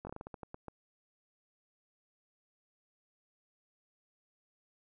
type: slowing click train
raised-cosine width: 1 ms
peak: -29 dBFS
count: 11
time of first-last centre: 0.05-0.683 s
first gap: 20 ms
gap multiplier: 1.24
effects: none